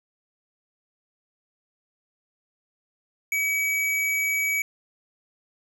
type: tone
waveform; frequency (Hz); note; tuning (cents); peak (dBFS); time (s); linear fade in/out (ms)
square; 2276; C#7; +45; -23; 3.32-4.62; 2
effects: none